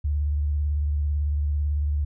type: tone with vibrato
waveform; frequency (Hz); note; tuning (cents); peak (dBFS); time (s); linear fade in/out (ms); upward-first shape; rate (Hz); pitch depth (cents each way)
sine; 73.42; D2; 0; -21; 0.04-2.05; 10; triangle; 18; 77
effects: none